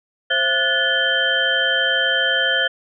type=tone cluster; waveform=sine; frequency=529 / 672 / 1465 / 1733 / 3122 Hz; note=C5 / E5 / F#6 / A6 / G7; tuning=+19 / +33 / -18 / -27 / -8 cents; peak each=-26 / -28 / -21 / -21 / -20 dBFS; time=0.3-2.68 s; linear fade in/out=10 ms; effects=none